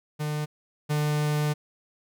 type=tone pair in turn; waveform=45% pulse; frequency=150.4 / 149.55 Hz; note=D3 / D3; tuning=+42 / +32 cents; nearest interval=unison; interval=10 cents; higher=first; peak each=-27 / -23 dBFS; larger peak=second; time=0.19-0.46 / 0.89-1.54 s; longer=second; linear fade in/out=20 ms; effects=none